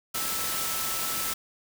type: tone in noise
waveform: sine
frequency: 1318.5 Hz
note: E6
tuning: in tune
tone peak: -38 dBFS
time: 0.14-1.34 s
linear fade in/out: 10 ms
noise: white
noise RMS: -30 dBFS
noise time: 0.14-1.34 s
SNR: -11 dB
effects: none